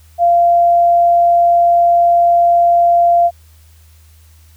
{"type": "tone", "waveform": "sine", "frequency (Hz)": 691, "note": "F5", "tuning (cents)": -19, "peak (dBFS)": -7, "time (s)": [0.18, 3.31], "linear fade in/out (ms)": 50, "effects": ["added 79 Hz sine -42 dBFS peak until 4.56 s", "white hiss -52 dBFS RMS until 4.56 s"]}